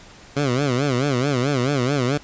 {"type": "tone with vibrato", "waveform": "15% pulse", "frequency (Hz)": 133.4, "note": "C3", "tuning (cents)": 34, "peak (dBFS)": -12, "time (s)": [0.36, 2.18], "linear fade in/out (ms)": 10, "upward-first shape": "sine", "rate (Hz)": 4.6, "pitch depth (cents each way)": 170, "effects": ["pink hiss -45 dBFS RMS until 2.23 s", "resampled to 16000 Hz"]}